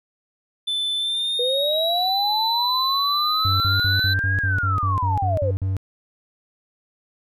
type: tone with pitch glide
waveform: triangle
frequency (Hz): 3520 to 3997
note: A7 to B7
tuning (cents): 0 to +20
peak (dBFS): -20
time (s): 0.67-4.14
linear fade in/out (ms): 10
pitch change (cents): +220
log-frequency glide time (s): 0.97-2.16
type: linear two-way sweep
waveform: sine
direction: up then down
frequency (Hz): 479.3 to 1661.2 to 479.3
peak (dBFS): -21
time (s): 1.39-5.51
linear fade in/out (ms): 5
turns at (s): 4.39
type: tone bursts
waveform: triangle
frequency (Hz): 95.6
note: G2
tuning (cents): -43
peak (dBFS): -18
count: 12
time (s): 3.45-5.767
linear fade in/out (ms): 0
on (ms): 150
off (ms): 47
effects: none